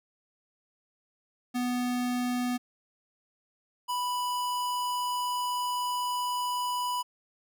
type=tone pair in turn; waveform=square; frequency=246.9 / 987.6 Hz; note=B3 / B5; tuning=0 / 0 cents; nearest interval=2 octaves; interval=2400 cents; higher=second; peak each=-28 / -29 dBFS; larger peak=first; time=1.54-2.58 / 3.88-7.03 s; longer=second; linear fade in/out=20 ms; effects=none